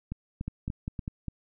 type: two click trains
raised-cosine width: 5 ms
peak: -20 / -21 dBFS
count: 4 / 5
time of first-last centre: 0.48-1.079 / 0.12-1.283 s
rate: 5.01 / 3.44 Hz
effects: none